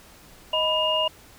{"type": "tone cluster", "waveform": "sine", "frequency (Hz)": [627, 991, 2836], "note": ["D#5", "B5", "F7"], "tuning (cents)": [13, 6, 26], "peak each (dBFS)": [-25, -27, -23], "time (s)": [0.53, 1.08], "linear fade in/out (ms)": 5, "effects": ["pink hiss -50 dBFS RMS until 1.38 s"]}